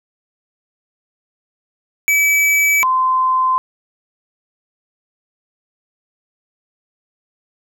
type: tone pair in turn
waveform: square / sine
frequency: 2295 / 1033.3 Hz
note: D7 / C6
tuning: -40 / -22 cents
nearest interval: octave + major second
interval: 1382 cents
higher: first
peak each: -12 dBFS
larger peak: neither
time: 2.08-2.83 / 2.83-3.58 s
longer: neither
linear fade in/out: 0 ms
effects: none